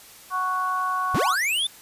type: harmonic tone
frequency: 370 Hz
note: F#4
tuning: in tune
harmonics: 2 / 3 / 4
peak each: -32 / -23 / -32 dBFS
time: 0.3-1.36 s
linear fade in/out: 50 ms
type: linear sweep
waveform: square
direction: up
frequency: 55.9 to 3611 Hz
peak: -22 dBFS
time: 1.14-1.67 s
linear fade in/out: 5 ms
effects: white hiss -47 dBFS RMS until 1.81 s + resampled to 32000 Hz